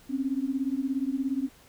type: beating tone pair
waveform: sine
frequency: 260.4 / 277.4 Hz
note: C4 / C#4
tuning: -8 / +1 cents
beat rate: 17 Hz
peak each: -29 dBFS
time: 0.09-1.49 s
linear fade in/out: 20 ms
effects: pink hiss -56 dBFS RMS until 1.68 s